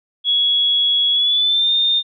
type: tone with pitch glide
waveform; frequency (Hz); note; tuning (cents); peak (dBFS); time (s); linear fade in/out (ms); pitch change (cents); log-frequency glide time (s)
sine; 3350 to 3632; G#7 to A#7; +14 to -46; -13; 0.24-2.03; 50; +140; 1.12-1.72
effects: none